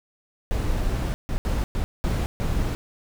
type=noise bursts at uneven times; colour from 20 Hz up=brown; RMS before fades=-24 dBFS; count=6; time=0.51-1.14 / 1.29-1.38 / 1.45-1.64 / 1.75-1.84 / 2.04-2.26 / 2.4-2.75 s; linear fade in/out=0 ms; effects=none